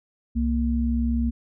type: tone pair together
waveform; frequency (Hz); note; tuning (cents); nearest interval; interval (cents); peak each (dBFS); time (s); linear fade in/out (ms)
sine; 65.6 / 233.4; C2 / A#3; +5 / +2; octave + minor seventh; 2197; -23; 0.35-1.31; 20
effects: none